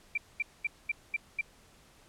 sine tone bursts, 2349 Hz, D7, in tune, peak -27 dBFS, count 6, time 0.15-1.412 s, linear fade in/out 5 ms, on 27 ms, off 220 ms, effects pink hiss -60 dBFS RMS until 2.08 s + low-pass 11000 Hz 12 dB/octave

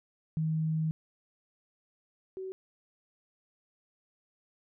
sine tone pair in turn, 158.3 / 378.2 Hz, D#3 / F#4, +30 / +38 cents, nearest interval octave + minor third, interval 1508 cents, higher second, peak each -27 / -36 dBFS, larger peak first, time 0.37-0.91 / 2.37-2.52 s, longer first, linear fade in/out 0 ms, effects none

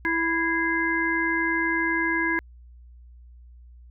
harmonic tone with a mistuned harmonic, 329.6 Hz, E4, in tune, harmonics 1 / 3 / 5 / 6, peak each -27 / -30 / -25 / -28 dBFS, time 0.05-2.39 s, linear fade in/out 0 ms, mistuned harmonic 6, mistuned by +84 cents, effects added 60 Hz sine -45 dBFS peak until 3.9 s

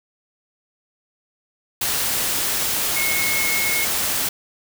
sine tone in noise, 2175 Hz, C#7, 33 cents flat, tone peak -22 dBFS, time 2.96-3.85 s, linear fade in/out 5 ms, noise white, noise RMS -22 dBFS, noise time 1.81-4.29 s, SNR -3 dB, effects none

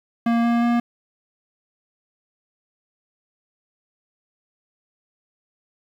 square tone with pitch steps, 233.1 / 235.3 / 237.4 Hz, A#3 / A#3 / A#3, 0 / +16 / +32 cents, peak -17 dBFS, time 0.26-0.8 s, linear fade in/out 5 ms, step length 180 ms, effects low-pass 2000 Hz 12 dB/octave + 8-bit

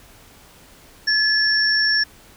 sine tone pair together, 1717 / 5451 Hz, A6 / F8, -43 / -43 cents, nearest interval octave + minor sixth, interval 2000 cents, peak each -18 dBFS, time 1.07-2.04 s, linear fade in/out 10 ms, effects pink hiss -48 dBFS RMS until 2.36 s

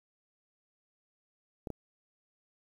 clicks, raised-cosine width 2 ms, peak -24 dBFS, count 2, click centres 1.672 / 1.703 s, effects 9-bit

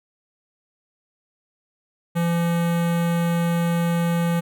square tone with notch filter, 170.1 Hz, F3, 45 cents flat, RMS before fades -21 dBFS, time 2.15-4.41 s, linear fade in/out 20 ms, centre 5100 Hz, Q 1.1, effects none

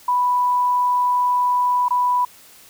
sine tone with dropouts, 987.8 Hz, B5, in tune, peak -15 dBFS, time 0.08-2.25 s, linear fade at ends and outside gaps 5 ms, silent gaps 1.884-1.906 s, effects white hiss -47 dBFS RMS until 2.69 s

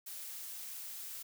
blue noise, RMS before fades -45 dBFS, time 0.06-1.23 s, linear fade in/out 10 ms, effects none

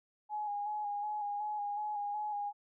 sine tone with vibrato, 831 Hz, G#5, 1 cent sharp, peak -34 dBFS, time 0.29-2.53 s, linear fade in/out 50 ms, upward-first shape square, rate 2.7 Hz, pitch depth 26 cents each way, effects none

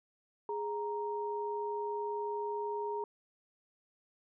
sine tone pair together, 415.3 / 933.7 Hz, G#4 / A#5, 0 / +3 cents, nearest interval octave + major second, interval 1403 cents, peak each -36 / -37 dBFS, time 0.49-3.04 s, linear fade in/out 2 ms, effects none

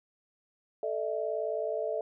sine chord, A suspended fourth, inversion none, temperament equal with one note detuned, 440 / 600 / 659.3 Hz, A4 / D5 / E5, 0 / +37 / 0 cents, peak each -34 dBFS, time 0.83-2.01 s, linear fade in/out 2 ms, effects none

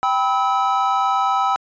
triangle chord, E minor, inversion first, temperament equal with one note detuned, 784 / 987.8 / 1293.6 Hz, G5 / B5 / E6, 0 / 0 / -33 cents, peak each -18 / -20 / -18 dBFS, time 0.03-1.56 s, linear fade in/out 0 ms, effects resampled to 16000 Hz

